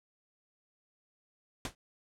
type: noise with exponential decay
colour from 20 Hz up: pink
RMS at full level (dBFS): -32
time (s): 1.65-1.75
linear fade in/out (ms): 2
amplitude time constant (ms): 21
effects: low-pass 9000 Hz 12 dB/octave